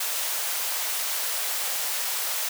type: high-pass noise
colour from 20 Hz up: white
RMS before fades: -28 dBFS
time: 0-2.49 s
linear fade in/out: 5 ms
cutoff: 510 Hz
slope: 24 dB/octave
effects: none